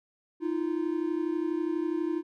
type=tone pair together; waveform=triangle; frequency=313 / 345.2 Hz; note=D#4 / F4; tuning=+10 / -20 cents; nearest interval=major second; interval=170 cents; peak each=-28 dBFS; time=0.4-2.23 s; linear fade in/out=50 ms; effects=none